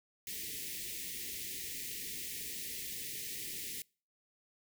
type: band-stop noise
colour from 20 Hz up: white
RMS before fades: -42 dBFS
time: 0.27-3.82 s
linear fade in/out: 2 ms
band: 480 to 1800 Hz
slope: 96 dB/octave
effects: noise-tail reverb RT60 0.4 s tail -26 dB re dry